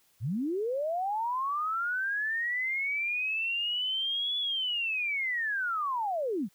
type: linear two-way sweep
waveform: sine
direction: up then down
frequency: 90.6 to 3438 to 161.1 Hz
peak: -28 dBFS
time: 0.2-6.49 s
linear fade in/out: 50 ms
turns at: 4.38 s
effects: white hiss -67 dBFS RMS until 6.54 s